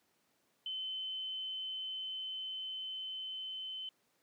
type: tone with level ramp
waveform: sine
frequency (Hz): 3058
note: G7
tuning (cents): -44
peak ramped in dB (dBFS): -37 to -40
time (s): 0.66-3.89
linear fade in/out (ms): 2
effects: pink hiss -75 dBFS RMS until 4.22 s + high-pass 200 Hz 12 dB/octave